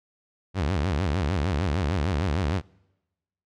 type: tone with vibrato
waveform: sawtooth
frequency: 82.9 Hz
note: E2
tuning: 10 cents sharp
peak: -19 dBFS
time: 0.54-2.62 s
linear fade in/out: 50 ms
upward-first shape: sine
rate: 6.6 Hz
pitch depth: 300 cents each way
effects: noise-tail reverb RT60 1.0 s tail -26 dB re dry + low-pass 5000 Hz 12 dB/octave

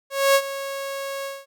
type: tone with ADSR envelope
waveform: sawtooth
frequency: 550 Hz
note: C#5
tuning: 14 cents flat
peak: -9 dBFS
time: 0.1-1.46 s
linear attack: 250 ms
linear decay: 61 ms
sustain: -15 dB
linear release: 210 ms
effects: none

